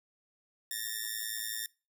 5% pulse ring-modulated tone, 1806 Hz, A6, 45 cents sharp, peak -21 dBFS, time 0.71-1.66 s, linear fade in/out 0 ms, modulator 55.2 Hz, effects noise-tail reverb RT60 0.3 s tail -23 dB re dry

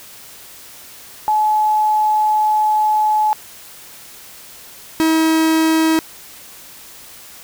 sine / 45% pulse tone pair in turn, 855 / 320.3 Hz, A5 / E4, -50 / -50 cents, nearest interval octave + perfect fourth, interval 1700 cents, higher first, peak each -12 dBFS, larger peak neither, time 1.28-3.33 / 5-5.99 s, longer first, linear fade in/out 0 ms, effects white hiss -39 dBFS RMS until 7.43 s

